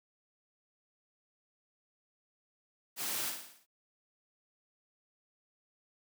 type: noise with echo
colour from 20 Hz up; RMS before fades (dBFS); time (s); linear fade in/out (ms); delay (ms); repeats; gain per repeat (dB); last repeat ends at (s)
white; -37; 2.96-3.33; 50; 56; 6; -5; 3.666
effects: high-pass 150 Hz 12 dB/octave